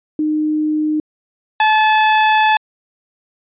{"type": "tone pair in turn", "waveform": ["sine", "sawtooth"], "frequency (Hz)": [306.3, 864.7], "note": ["D#4", "A5"], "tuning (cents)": [-27, -30], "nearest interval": "octave + tritone", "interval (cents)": 1797, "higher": "second", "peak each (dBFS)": [-14, -6], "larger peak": "second", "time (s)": [[0.19, 1], [1.6, 2.57]], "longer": "second", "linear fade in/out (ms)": 2, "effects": ["resampled to 8000 Hz"]}